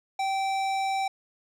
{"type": "tone with hard clipping", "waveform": "sine", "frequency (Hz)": 776, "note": "G5", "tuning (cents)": -18, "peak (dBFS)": -27, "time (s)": [0.19, 1.08], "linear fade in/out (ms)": 5, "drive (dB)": 15, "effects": []}